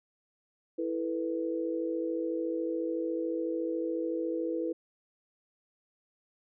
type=chord; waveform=sine; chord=E suspended fourth; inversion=none; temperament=equal; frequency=329.6 / 440 / 493.9 Hz; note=E4 / A4 / B4; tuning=0 / 0 / 0 cents; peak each=-32 / -38 / -34 dBFS; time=0.78-4.73 s; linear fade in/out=10 ms; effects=none